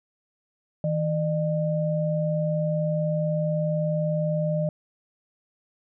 sine tone pair together, 160 / 604.1 Hz, D#3 / D5, +49 / +49 cents, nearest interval octave + major seventh, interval 2300 cents, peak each -24 / -26 dBFS, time 0.84-4.69 s, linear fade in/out 2 ms, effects none

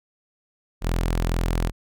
sawtooth tone, 42.31 Hz, E1, 46 cents sharp, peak -17 dBFS, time 0.81-1.72 s, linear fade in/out 50 ms, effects none

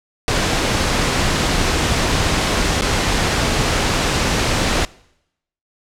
pink noise with dropouts, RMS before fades -17 dBFS, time 0.28-4.85 s, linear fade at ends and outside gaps 0 ms, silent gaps 2.81-2.82 s, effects noise-tail reverb RT60 0.8 s tail -23 dB re dry + low-pass 7000 Hz 12 dB/octave

